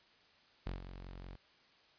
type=tone with ADSR envelope; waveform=sawtooth; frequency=45.45 Hz; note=F#1; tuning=30 cents flat; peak=-33 dBFS; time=0.66-1.36 s; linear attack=10 ms; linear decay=140 ms; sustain=-10 dB; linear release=10 ms; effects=white hiss -66 dBFS RMS until 1.98 s + resampled to 11025 Hz